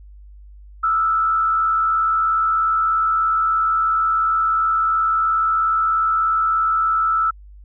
sine tone with frequency modulation, 1318.5 Hz, E6, in tune, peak -15 dBFS, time 0.83-7.31 s, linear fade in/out 10 ms, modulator 83.3 Hz, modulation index 0.49, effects added 50 Hz sine -39 dBFS peak until 7.64 s

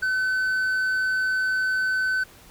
triangle tone with hard clipping, 1518 Hz, F#6, 44 cents sharp, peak -22 dBFS, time 0.02-2.24 s, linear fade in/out 10 ms, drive 6 dB, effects pink hiss -50 dBFS RMS until 2.5 s

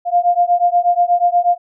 sine beating tone pair, 698.5 / 706.8 Hz, F5 / F5, 0 / +21 cents, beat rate 8.3 Hz, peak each -14 dBFS, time 0.05-1.58 s, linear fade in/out 50 ms, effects none

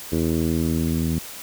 10% pulse tone with low-pass filter sweep, 81.3 Hz, E2, 23 cents flat, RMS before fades -22 dBFS, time 0.12-1.19 s, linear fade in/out 5 ms, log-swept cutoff 380 to 210 Hz, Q 1.5, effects white hiss -37 dBFS RMS until 1.42 s

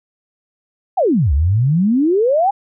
sine exponential two-way sweep, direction down then up, 830.6 to 65.9 to 830.6 Hz, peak -11 dBFS, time 0.97-2.51 s, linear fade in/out 10 ms, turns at 1.33 s, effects none

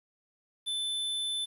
square tone, 3520 Hz, A7, in tune, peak -31 dBFS, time 0.66-1.46 s, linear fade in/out 20 ms, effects resampled to 32000 Hz + 10-bit

